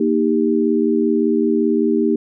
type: chord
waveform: sine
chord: Eb major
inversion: second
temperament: equal with one note detuned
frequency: 233.1 / 311.1 / 396.3 Hz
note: Bb3 / Eb4 / G4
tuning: 0 / 0 / +19 cents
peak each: -18 dBFS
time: 0-2.16 s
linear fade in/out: 5 ms
effects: none